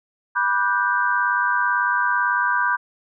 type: chord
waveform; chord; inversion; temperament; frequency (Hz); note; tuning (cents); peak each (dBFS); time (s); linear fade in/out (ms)
sine; G major seventh; first; just; 980 / 1176 / 1470 / 1568; B5 / D6 / F#6 / G6; -14 / +2 / -12 / 0; -22 / -25 / -26 / -21; 0.35-2.77; 20
effects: none